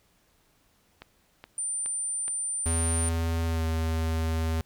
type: click train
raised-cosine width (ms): 0.3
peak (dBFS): -26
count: 4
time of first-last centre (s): 1.02-2.281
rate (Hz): 2.38
type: tone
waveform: sine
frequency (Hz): 9140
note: D9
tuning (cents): -48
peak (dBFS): -28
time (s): 1.58-3.09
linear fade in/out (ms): 2
type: tone with pitch glide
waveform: square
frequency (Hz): 82.6 to 80.9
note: E2 to E2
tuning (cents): +4 to -32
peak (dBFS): -26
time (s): 2.66-4.61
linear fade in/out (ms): 0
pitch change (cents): -36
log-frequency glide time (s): 3.46-3.64
effects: pink hiss -66 dBFS RMS until 4.65 s